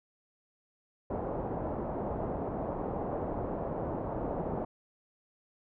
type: low-pass noise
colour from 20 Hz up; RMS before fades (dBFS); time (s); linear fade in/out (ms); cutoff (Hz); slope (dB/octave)
white; -35; 1.1-4.65; 5; 770; 24
effects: none